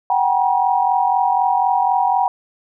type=tone cluster; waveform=sine; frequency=751 / 795 / 957 Hz; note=F#5 / G5 / A#5; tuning=+26 / +24 / +45 cents; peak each=-18 dBFS; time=0.1-2.28 s; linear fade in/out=2 ms; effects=none